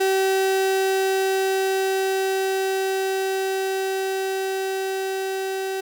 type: tone with level ramp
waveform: 35% pulse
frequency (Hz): 383.5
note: G4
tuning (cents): -38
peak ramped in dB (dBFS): -16 to -23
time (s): 0-5.81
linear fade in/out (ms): 10
effects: none